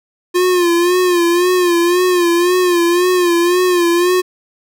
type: tone with vibrato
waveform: square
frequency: 353.2 Hz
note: F4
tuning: 20 cents sharp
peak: -11 dBFS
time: 0.34-4.22 s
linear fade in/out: 20 ms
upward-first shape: sine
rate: 1.9 Hz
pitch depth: 63 cents each way
effects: none